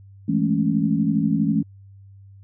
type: chord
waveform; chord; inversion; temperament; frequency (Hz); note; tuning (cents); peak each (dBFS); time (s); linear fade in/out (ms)
sine; A major seventh; second; equal; 164.81 / 207.7 / 220 / 277.2; E3 / G#3 / A3 / C#4; 0 / 0 / 0 / 0; -23; 0.28-1.63; 10
effects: added 98 Hz sine -43 dBFS peak until 2.43 s